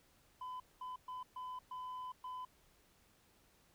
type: tone bursts at uneven times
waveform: sine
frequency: 1009 Hz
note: B5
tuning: 37 cents sharp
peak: -40 dBFS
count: 6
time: 0.41-0.6 / 0.81-0.96 / 1.08-1.23 / 1.36-1.59 / 1.71-2.12 / 2.24-2.45 s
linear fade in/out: 5 ms
effects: tanh soft clip ceiling -42 dBFS + pink hiss -70 dBFS RMS until 3.74 s